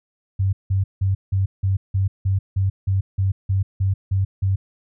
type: tone bursts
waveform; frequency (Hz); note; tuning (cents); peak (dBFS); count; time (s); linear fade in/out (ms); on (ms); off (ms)
sine; 96.5; G2; -27; -16; 14; 0.39-4.56; 10; 140; 170
effects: none